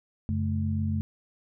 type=tone cluster; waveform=sine; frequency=91.8 / 139.3 / 216.7 Hz; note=F#2 / C#3 / A3; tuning=-13 / +9 / -26 cents; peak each=-27 / -34 / -30 dBFS; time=0.29-1.01 s; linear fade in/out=0 ms; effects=none